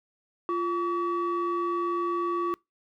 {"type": "ring-modulated tone", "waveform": "triangle", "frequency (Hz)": 396, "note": "G4", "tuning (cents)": 18, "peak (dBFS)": -19, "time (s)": [0.49, 2.54], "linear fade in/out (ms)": 0, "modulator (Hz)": 743, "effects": ["noise-tail reverb RT60 0.2 s tail -26 dB re dry", "tanh soft clip ceiling -20 dBFS"]}